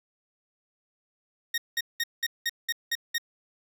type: tone bursts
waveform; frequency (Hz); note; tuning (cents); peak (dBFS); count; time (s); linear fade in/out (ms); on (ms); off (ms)
20% pulse; 1861; A#6; -3; -20; 8; 1.54-3.182; 5; 39; 190
effects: none